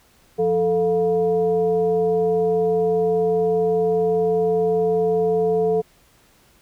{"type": "tone with frequency modulation", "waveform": "sine", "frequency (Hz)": 440, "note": "A4", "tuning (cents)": 0, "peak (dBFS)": -16, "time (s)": [0.38, 5.82], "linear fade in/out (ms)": 20, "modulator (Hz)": 265, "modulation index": 0.58, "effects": ["pink hiss -56 dBFS RMS until 6.61 s"]}